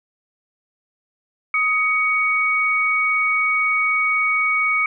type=tone pair together; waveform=sine; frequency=1256.6 / 2239 Hz; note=D#6 / C#7; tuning=+17 / +17 cents; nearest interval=minor seventh; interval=1000 cents; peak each=-22 / -17 dBFS; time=1.54-4.86 s; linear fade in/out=2 ms; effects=none